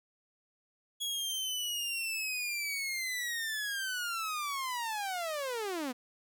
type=linear sweep; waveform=sawtooth; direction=down; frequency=3350 to 236.5 Hz; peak=-30 dBFS; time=1-5.93 s; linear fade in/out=20 ms; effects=none